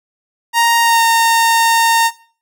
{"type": "tone with pitch glide", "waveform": "sawtooth", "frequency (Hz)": [932.3, 917.3], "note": ["A#5", "A#5"], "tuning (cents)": [0, -28], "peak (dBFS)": -6, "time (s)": [0.53, 2.11], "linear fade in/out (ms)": 50, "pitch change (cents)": -28, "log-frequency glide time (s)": [0.81, 1.02], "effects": ["noise-tail reverb RT60 0.4 s tail -17 dB re dry"]}